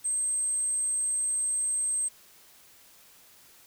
sine tone, 8310 Hz, C9, 13 cents flat, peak -24 dBFS, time 0.04-2.09 s, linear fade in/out 20 ms, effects tanh soft clip ceiling -23 dBFS + white hiss -56 dBFS RMS until 3.66 s

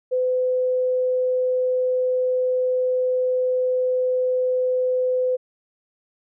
sine tone, 507 Hz, B4, 45 cents sharp, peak -18 dBFS, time 0.11-5.37 s, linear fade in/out 20 ms, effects none

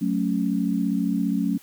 sine chord, F# minor, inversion none, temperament equal, 185 / 220 / 277.2 Hz, F#3 / A3 / C#4, 0 / 0 / 0 cents, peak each -25 dBFS, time 0.01-1.58 s, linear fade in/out 10 ms, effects white hiss -52 dBFS RMS until 1.62 s

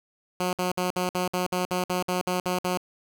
10% pulse tone bursts, 181.2 Hz, F#3, 36 cents flat, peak -16 dBFS, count 13, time 0.4-2.774 s, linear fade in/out 2 ms, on 130 ms, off 57 ms, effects none

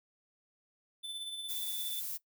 square tone with tremolo, 3520 Hz, A7, in tune, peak -37 dBFS, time 1.03-2.01 s, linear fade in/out 20 ms, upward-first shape sine, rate 17 Hz, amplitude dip 40%
violet noise, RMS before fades -39 dBFS, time 1.48-2.18 s, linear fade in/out 20 ms
effects noise-tail reverb RT60 0.1 s tail -19 dB re dry

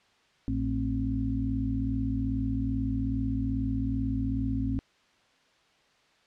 harmonic tone with a mistuned harmonic, 56 Hz, A1, 31 cents sharp, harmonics 1 / 2 / 4 / 5, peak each -32 / -32 / -36 / -30 dBFS, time 0.48-4.79 s, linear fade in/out 0 ms, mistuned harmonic 5, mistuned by -86 cents, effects white hiss -64 dBFS RMS until 6.26 s + low-pass 4000 Hz 12 dB/octave

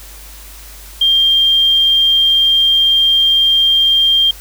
sine tone, 3191 Hz, G7, 30 cents sharp, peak -8 dBFS, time 1.01-4.31 s, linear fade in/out 5 ms, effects added 50 Hz sine -35 dBFS peak until 4.4 s + white hiss -37 dBFS RMS until 4.4 s

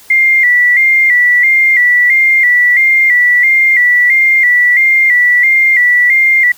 sine tone with vibrato, 2032 Hz, B6, 49 cents sharp, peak -5 dBFS, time 0.1-6.52 s, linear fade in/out 5 ms, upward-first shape square, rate 1.5 Hz, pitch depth 65 cents each way, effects white hiss -40 dBFS RMS until 6.57 s

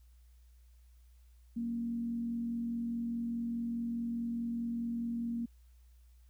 sine tone with frequency modulation, 233.7 Hz, A#3, 5 cents sharp, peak -33 dBFS, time 1.56-5.46 s, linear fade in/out 10 ms, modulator 44.8 Hz, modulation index 0.25, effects added 60 Hz sine -57 dBFS peak until 6.29 s + white hiss -75 dBFS RMS until 6.29 s

